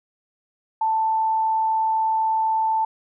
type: tone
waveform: sine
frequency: 884 Hz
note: A5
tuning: 8 cents sharp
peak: -18 dBFS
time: 0.81-2.85 s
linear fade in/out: 5 ms
effects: none